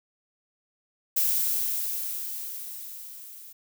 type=noise with level ramp; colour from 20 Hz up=violet; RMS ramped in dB=-23 to -46 dBFS; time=1.16-3.53 s; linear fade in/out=10 ms; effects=none